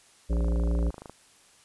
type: harmonic tone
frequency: 57.7 Hz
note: A#1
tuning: 17 cents flat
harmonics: 1 / 3 / 5 / 7 / 9 / 10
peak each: -23 / -33 / -37 / -40 / -42 / -43 dBFS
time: 0.29-0.91 s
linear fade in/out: 20 ms
type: click train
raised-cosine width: 1 ms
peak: -27 dBFS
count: 21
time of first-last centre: 0.33-1.096 s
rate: 26.1 Hz
effects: white hiss -58 dBFS RMS until 1.64 s + resampled to 24000 Hz